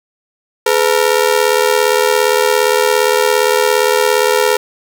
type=ring-modulated tone; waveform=sawtooth; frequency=461.9 Hz; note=A#4; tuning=16 cents flat; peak=-3 dBFS; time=0.66-4.57 s; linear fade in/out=5 ms; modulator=38.7 Hz; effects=none